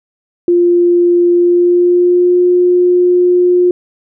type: tone with pitch glide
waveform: sine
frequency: 349.2 to 357.2 Hz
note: F4 to F4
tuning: 0 to +39 cents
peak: -6 dBFS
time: 0.48-3.71 s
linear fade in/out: 2 ms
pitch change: +39 cents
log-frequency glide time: 1.33-2.4 s
effects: none